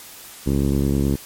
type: tone with low-pass filter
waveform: 10% pulse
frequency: 69.3 Hz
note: C#2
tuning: in tune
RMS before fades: -19 dBFS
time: 0.46-1.16 s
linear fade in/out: 10 ms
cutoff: 340 Hz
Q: 0.92
effects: white hiss -40 dBFS RMS until 1.25 s + MP3 64 kbps